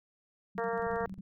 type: tone with tremolo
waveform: sine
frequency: 190.1 Hz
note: F#3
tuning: 47 cents sharp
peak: -39 dBFS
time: 0.55-1.21 s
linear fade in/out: 5 ms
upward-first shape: square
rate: 11 Hz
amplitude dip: 75%
type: harmonic tone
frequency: 230.8 Hz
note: A#3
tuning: 17 cents flat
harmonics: 2 / 3 / 4 / 5 / 6 / 7 / 8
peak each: -33 / -37 / -39 / -41 / -43 / -44 / -45 dBFS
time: 0.58-1.06 s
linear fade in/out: 0 ms
type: clicks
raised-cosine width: 5 ms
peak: -37 dBFS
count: 10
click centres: 0.796 / 0.868 / 0.905 / 0.935 / 0.967 / 1.01 / 1.041 / 1.076 / 1.125 / 1.18 s
effects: none